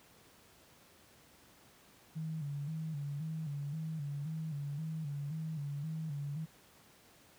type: tone with vibrato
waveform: sine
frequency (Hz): 150.8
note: D3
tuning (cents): +46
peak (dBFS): -36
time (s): 2.15-6.46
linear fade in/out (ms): 20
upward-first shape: square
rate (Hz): 1.9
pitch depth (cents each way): 91
effects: pink hiss -62 dBFS RMS until 7.38 s + high-pass 80 Hz 12 dB/octave